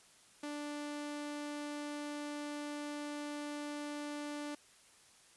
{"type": "tone", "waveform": "sawtooth", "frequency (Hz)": 293.7, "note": "D4", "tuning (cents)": 0, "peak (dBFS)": -36, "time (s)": [0.43, 4.55], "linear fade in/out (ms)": 5, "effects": ["white hiss -63 dBFS RMS until 5.36 s", "resampled to 24000 Hz"]}